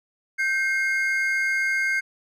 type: tone pair together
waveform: triangle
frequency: 1563.7 / 2144 Hz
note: G6 / C7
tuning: -5 / +42 cents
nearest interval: perfect fourth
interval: 547 cents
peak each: -22 dBFS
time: 0.38-2.01 s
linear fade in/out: 20 ms
effects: none